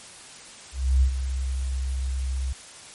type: tone with ADSR envelope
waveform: sine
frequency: 65.41 Hz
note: C2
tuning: in tune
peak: -14 dBFS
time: 0.72-2.53 s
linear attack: 300 ms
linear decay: 84 ms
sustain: -10 dB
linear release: 7 ms
effects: white hiss -44 dBFS RMS until 2.94 s + MP3 48 kbps